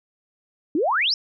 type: exponential sweep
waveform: sine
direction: up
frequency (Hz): 277.2 to 5588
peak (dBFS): -18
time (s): 0.75-1.14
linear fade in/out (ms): 2
effects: none